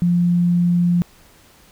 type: tone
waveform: sine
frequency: 174.61 Hz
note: F3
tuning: in tune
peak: -13 dBFS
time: 0.02-1.02 s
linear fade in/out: 0 ms
effects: pink hiss -50 dBFS RMS until 1.71 s